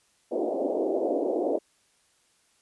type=band-pass noise; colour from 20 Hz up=pink; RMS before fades=-27 dBFS; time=0.31-1.59 s; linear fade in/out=20 ms; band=280 to 690 Hz; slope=48 dB/octave; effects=white hiss -66 dBFS RMS until 2.61 s + resampled to 24000 Hz